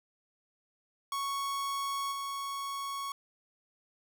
45% pulse tone with level steps, 1108.7 Hz, C#6, in tune, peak -32 / -35 dBFS, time 1.12-3.12 s, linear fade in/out 2 ms, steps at 2.11 s, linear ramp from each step 20 ms, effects none

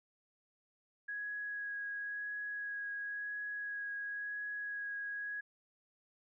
sine tone with vibrato, 1661.2 Hz, G#6, in tune, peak -38 dBFS, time 1.08-5.41 s, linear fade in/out 10 ms, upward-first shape sine, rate 0.96 Hz, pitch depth 11 cents each way, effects none

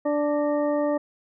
harmonic tone with a mistuned harmonic, 293.7 Hz, D4, in tune, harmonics 1 / 2 / 3 / 4 / 6, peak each -25 / -23 / -34 / -36 / -41 dBFS, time 0.05-0.98 s, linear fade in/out 10 ms, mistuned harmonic 6, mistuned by +82 cents, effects none

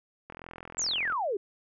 click train, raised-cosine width 0.5 ms, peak -27 dBFS, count 36, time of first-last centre 0.3-1.124 s, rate 42.5 Hz
sine exponential sweep, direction down, 7700 to 370 Hz, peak -27 dBFS, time 0.78-1.37 s, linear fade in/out 5 ms
effects none

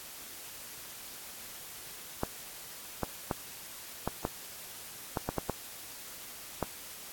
clicks, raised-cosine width 1 ms, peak -15 dBFS, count 10, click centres 2.234 / 3.033 / 3.312 / 4.076 / 4.251 / 5.172 / 5.29 / 5.383 / 5.497 / 6.627 s, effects white hiss -46 dBFS RMS until 7.12 s + AAC 64 kbps

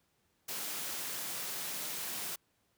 white high-pass noise, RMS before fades -39 dBFS, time 0.48-2.36 s, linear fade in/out 10 ms, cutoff 120 Hz, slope 24 dB/octave, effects pink hiss -75 dBFS RMS until 2.77 s + high-pass 60 Hz 12 dB/octave

